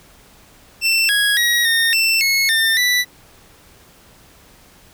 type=tone with pitch steps; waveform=25% pulse; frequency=2684 / 1659 / 1901 / 1836 / 2680 / 2182 / 1802 / 1972 Hz; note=E7 / G#6 / A#6 / A#6 / E7 / C#7 / A6 / B6; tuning=+31 / -2 / +33 / -27 / +28 / -28 / +41 / -3 cents; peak=-10 dBFS; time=0.81-3.05 s; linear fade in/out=50 ms; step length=280 ms; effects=pink hiss -48 dBFS RMS until 4.93 s